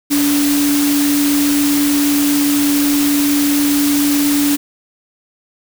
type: tone in noise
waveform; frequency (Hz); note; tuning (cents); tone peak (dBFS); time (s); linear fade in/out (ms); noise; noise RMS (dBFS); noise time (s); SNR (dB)
sine; 287.9; D4; -34; -12; 0.1-4.57; 20; white; -20; 0.1-4.57; +5
effects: none